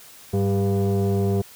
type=tone with frequency modulation; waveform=sine; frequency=101.5 Hz; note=G#2; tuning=39 cents flat; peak=-17 dBFS; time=0.33-1.42 s; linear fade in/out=10 ms; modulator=296 Hz; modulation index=1.2; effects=tanh soft clip ceiling -14 dBFS + white hiss -46 dBFS RMS until 1.55 s